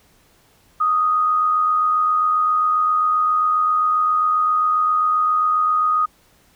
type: tone with amplitude modulation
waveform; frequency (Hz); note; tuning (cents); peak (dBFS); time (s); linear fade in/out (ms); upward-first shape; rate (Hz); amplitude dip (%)
sine; 1244.5; D#6; 0; -13; 0.8-6.06; 10; sine; 87.5; 35
effects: pink hiss -56 dBFS RMS until 6.55 s